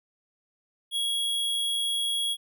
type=tone; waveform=square; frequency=3319 Hz; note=G#7; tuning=2 cents flat; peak=-26 dBFS; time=0.91-2.37 s; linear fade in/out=50 ms; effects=none